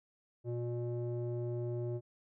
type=tone with low-pass filter; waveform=square; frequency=120 Hz; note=B2; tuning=49 cents flat; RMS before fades=-37 dBFS; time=0.44-2.01 s; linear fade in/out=50 ms; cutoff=470 Hz; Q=9.1; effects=none